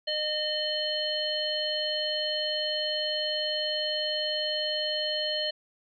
harmonic tone, 610 Hz, D#5, 34 cents flat, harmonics 1 / 3 / 5 / 7, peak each -32 / -38 / -31 / -32 dBFS, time 0.07-5.51 s, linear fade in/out 10 ms, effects none

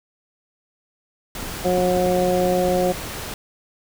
pink noise, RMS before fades -31 dBFS, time 1.35-3.34 s, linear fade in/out 2 ms
clicks, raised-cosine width 3 ms, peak -18 dBFS, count 6, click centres 1.428 / 1.782 / 1.971 / 2.064 / 2.454 / 2.688 s
harmonic tone, 181.1 Hz, F#3, 37 cents flat, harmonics 1 / 2 / 3 / 4, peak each -24 / -22 / -20 / -24 dBFS, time 1.64-2.93 s, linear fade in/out 20 ms
effects none

